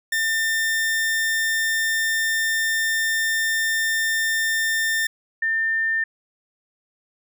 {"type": "tone pair in turn", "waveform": ["40% pulse", "sine"], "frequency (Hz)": [1800, 1800], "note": ["A6", "A6"], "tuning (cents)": [39, 39], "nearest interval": "unison", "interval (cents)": 0, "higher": "neither", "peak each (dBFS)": -19, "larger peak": "neither", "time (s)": [[0.12, 5.07], [5.42, 6.04]], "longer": "first", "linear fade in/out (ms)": 5, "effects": []}